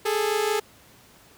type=tone pair together; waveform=sawtooth; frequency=411.9 / 437.7 Hz; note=G#4 / A4; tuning=-14 / -9 cents; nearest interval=minor second; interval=105 cents; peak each=-21 dBFS; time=0.05-0.6 s; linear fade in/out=10 ms; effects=pink hiss -53 dBFS RMS until 1.37 s + high-pass 60 Hz 12 dB/octave